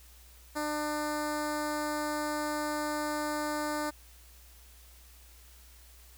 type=tone with notch filter; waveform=10% pulse; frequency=300 Hz; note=D4; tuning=37 cents sharp; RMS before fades=-33 dBFS; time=0.55-3.91 s; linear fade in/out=20 ms; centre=2900 Hz; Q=0.88; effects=added 60 Hz sine -54 dBFS peak until 6.17 s + white hiss -58 dBFS RMS until 6.17 s